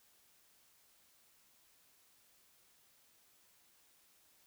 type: silence
effects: white hiss -69 dBFS RMS until 4.46 s